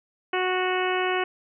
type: harmonic tone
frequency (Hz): 368.3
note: F#4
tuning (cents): -8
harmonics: 1 / 2 / 3 / 4 / 5 / 6 / 7 / 8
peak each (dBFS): -26 / -29 / -31 / -32 / -33 / -34 / -34 / -35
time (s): 0.33-1.24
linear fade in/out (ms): 5
effects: none